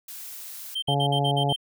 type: noise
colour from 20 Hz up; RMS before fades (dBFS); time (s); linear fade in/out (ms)
blue; -39; 0.08-0.75; 5
type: tone bursts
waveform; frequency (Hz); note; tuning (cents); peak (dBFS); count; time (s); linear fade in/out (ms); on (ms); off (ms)
triangle; 3136; G7; 0; -24; 7; 0.75-1.562; 10; 74; 49
type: harmonic tone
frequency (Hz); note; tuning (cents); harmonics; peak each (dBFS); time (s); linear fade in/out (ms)
141.4; C#3; +35; 1 / 2 / 3 / 4 / 5 / 6; -24 / -33 / -31 / -33 / -27 / -30; 0.88-1.53; 5
effects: none